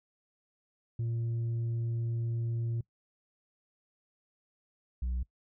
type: tone pair in turn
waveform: sine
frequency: 116 / 61.75 Hz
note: A#2 / B1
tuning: -8 / 0 cents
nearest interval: major seventh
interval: 1092 cents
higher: first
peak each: -27 dBFS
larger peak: neither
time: 0.99-2.81 / 5.02-5.23 s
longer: first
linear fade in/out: 5 ms
effects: noise-tail reverb RT60 0.1 s tail -23 dB re dry + tanh soft clip ceiling -29 dBFS